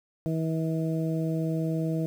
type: harmonic tone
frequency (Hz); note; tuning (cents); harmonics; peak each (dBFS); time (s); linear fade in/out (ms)
161; E3; -41; 1 / 2 / 3 / 4; -27 / -31 / -36 / -37; 0.26-2.06; 0
effects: 9-bit